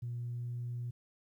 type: tone with pitch glide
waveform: sine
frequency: 120 to 120.83 Hz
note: B2 to B2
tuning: -49 to -37 cents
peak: -35 dBFS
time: 0.02-0.91 s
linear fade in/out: 10 ms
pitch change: +12 cents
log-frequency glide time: 0.19-0.49 s
effects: tanh soft clip ceiling -32 dBFS + 12-bit